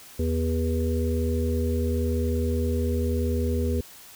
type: harmonic tone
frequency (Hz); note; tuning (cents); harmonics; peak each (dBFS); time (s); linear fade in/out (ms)
80.9; E2; -32; 1 / 3 / 5 / 6; -24 / -29 / -31 / -32; 0.19-3.81; 5
effects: white hiss -47 dBFS RMS until 4.15 s